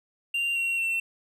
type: tone with pitch steps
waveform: triangle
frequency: 2778 / 2740 / 2702 Hz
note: F7 / F7 / E7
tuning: -10 / -34 / +42 cents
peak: -23 dBFS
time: 0.34-1 s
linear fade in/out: 5 ms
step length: 220 ms
effects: none